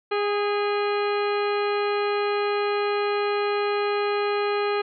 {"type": "harmonic tone with a mistuned harmonic", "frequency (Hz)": 410, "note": "G#4", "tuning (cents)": -22, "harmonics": [1, 2, 3, 4, 5, 6, 7, 8, 10], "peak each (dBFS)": [-23, -30, -30, -36, -38, -35, -41, -43, -40], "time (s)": [0.11, 4.82], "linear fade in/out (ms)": 10, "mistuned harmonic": 3, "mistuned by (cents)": 24, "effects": []}